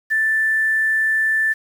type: tone with quantisation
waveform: sine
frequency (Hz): 1764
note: A6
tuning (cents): +4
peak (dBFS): -15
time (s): 0.1-1.54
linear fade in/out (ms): 20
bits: 7
effects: none